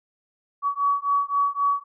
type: beating tone pair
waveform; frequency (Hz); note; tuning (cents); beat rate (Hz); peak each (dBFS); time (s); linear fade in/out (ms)
sine; 1131 / 1134.8; C#6 / C#6; +34 / +40; 3.8; -23; 0.62-1.84; 50
effects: none